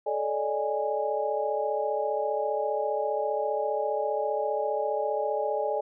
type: tone cluster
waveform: sine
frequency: 432.9 / 574 / 609 / 825 Hz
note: A4 / D5 / D#5 / G#5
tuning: -28 / -40 / -37 / -12 cents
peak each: -31 dBFS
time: 0.06-5.81 s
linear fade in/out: 10 ms
effects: none